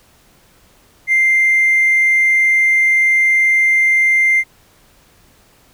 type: tone with hard clipping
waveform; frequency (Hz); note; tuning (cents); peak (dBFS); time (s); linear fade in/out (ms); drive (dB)
sine; 2093; C7; 0; -10; 1.07-4.44; 50; 1
effects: pink hiss -51 dBFS RMS until 5.73 s